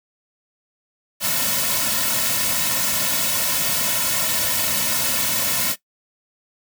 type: noise with comb filter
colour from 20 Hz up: white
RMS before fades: -21 dBFS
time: 1.2-5.76 s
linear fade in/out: 50 ms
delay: 2.5 ms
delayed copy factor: -1
effects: noise-tail reverb RT60 0.1 s tail -17 dB re dry